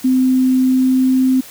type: tone with pitch glide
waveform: sine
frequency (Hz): 258 to 259.6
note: C4 to C4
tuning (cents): -24 to -13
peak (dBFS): -10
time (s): 0.04-1.41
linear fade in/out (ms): 10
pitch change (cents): +11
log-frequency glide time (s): 0.59-1.11
effects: white hiss -37 dBFS RMS until 1.5 s